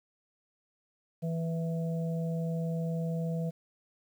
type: harmonic tone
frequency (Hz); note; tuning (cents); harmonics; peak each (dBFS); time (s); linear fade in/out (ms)
164.81; E3; 0; 1 / 3 / 4; -30 / -40 / -42; 1.22-3.51; 20
effects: 10-bit